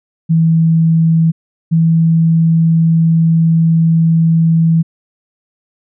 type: tone pair in turn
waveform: sine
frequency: 163.1 / 163.82 Hz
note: E3 / E3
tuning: -18 / -10 cents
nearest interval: unison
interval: 8 cents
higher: second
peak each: -7 dBFS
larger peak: neither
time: 0.29-1.32 / 1.71-4.83 s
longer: second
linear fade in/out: 20 ms
effects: none